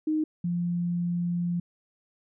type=tone pair in turn; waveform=sine; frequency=310 / 173.98 Hz; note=D#4 / F3; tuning=-6 / -6 cents; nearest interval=minor seventh; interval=1000 cents; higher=first; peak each=-23 / -25 dBFS; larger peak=first; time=0.07-0.24 / 0.44-1.6 s; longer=second; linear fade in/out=5 ms; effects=none